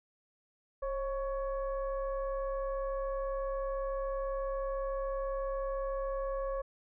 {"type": "tone with frequency modulation", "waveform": "sine", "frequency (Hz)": 541, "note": "C#5", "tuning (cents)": -42, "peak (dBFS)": -32, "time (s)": [0.82, 6.62], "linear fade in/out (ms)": 10, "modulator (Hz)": 574, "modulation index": 0.78, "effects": []}